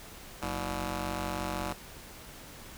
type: ring-modulated tone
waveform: 10% pulse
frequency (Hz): 135.9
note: C#3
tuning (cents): -34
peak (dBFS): -21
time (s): 0.42-1.73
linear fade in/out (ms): 2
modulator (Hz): 452
effects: pink hiss -48 dBFS RMS until 2.77 s